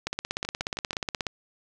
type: two click trains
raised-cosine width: 0.2 ms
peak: -11 / -18 dBFS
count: 21 / 4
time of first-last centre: 0.07-1.268 / 0.45-0.931 s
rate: 16.7 / 6.24 Hz
effects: none